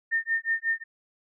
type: tone with tremolo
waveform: sine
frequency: 1818 Hz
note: A#6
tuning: 44 cents flat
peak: -21 dBFS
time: 0.11-0.84 s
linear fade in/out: 20 ms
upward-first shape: sine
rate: 5.5 Hz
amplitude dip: 100%
effects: none